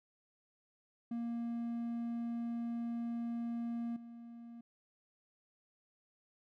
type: tone with level steps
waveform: triangle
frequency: 234.2 Hz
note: A#3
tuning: 8 cents sharp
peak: -34 / -46 dBFS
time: 1.11-4.61 s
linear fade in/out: 5 ms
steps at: 3.96 s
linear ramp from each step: 5 ms
effects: none